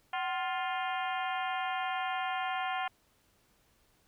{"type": "harmonic tone with a mistuned harmonic", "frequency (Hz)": 351.2, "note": "F4", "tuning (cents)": 10, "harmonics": [2, 3, 4, 5, 6, 7, 8, 9], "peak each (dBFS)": [-34, -38, -40, -42, -44, -45, -46, -47], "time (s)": [0.13, 2.88], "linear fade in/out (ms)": 5, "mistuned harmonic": 2, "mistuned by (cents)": 120, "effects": ["pink hiss -69 dBFS RMS until 4.07 s"]}